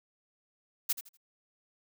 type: noise with echo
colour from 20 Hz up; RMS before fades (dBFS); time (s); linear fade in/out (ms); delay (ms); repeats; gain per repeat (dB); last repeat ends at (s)
blue; -28; 0.89-0.93; 10; 81; 3; -12; 1.173
effects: none